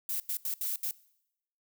violet noise bursts at uneven times, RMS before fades -33 dBFS, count 5, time 0.09-0.2 / 0.29-0.37 / 0.45-0.54 / 0.61-0.76 / 0.83-0.91 s, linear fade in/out 2 ms, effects noise-tail reverb RT60 0.8 s tail -21 dB re dry

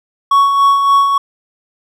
triangle tone with tremolo, 1114 Hz, C#6, 8 cents sharp, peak -4 dBFS, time 0.31-1.18 s, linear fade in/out 5 ms, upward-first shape sine, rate 3.5 Hz, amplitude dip 45%, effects none

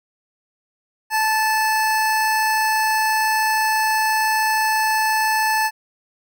25% pulse tone, 873 Hz, A5, 14 cents flat, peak -13 dBFS, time 1.1-5.71 s, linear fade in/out 50 ms, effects none

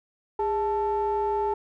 triangle ring-modulated tone, 233.1 Hz, A#3, in tune, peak -18 dBFS, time 0.39-1.54 s, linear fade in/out 5 ms, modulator 641 Hz, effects none

